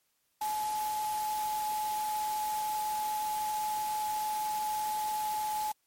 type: tone in noise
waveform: sine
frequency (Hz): 853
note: G#5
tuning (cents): +46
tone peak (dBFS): -30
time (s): 0.41-5.72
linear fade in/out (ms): 5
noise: white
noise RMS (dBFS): -42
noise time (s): 0.41-5.72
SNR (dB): +9
effects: white hiss -75 dBFS RMS until 5.86 s + MP3 64 kbps